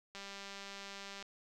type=click train; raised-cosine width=0.2 ms; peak=-30 dBFS; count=214; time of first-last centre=0.15-1.226 s; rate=198 Hz; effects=none